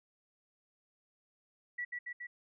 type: tone with echo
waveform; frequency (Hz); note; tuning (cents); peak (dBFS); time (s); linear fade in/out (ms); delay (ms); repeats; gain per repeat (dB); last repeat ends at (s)
sine; 1946; B6; -26; -35; 1.78-1.85; 10; 140; 3; -2; 2.27
effects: none